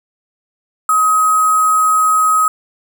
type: tone with sample-and-hold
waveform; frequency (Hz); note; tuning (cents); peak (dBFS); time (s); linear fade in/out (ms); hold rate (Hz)
sine; 1265; D#6; +28; -9; 0.89-2.48; 2; 8820
effects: none